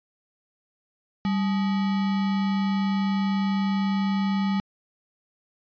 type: tone with sample-and-hold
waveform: sine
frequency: 196 Hz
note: G3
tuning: in tune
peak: -21 dBFS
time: 1.25-4.6 s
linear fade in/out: 0 ms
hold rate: 1050 Hz
effects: resampled to 11025 Hz